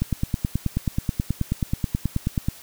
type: click train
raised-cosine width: 5 ms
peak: -9 dBFS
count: 24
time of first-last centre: 0.02-2.485 s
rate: 9.33 Hz
effects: white hiss -45 dBFS RMS until 2.62 s